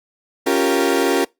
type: chord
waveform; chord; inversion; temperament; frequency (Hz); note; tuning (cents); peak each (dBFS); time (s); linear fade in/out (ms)
35% pulse; G half-diminished seventh; second; equal; 277.2 / 349.2 / 392 / 466.2; Db4 / F4 / G4 / Bb4; 0 / 0 / 0 / 0; -19; 0.46-1.25; 10
effects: noise-tail reverb RT60 0.2 s tail -24 dB re dry + Opus 48 kbps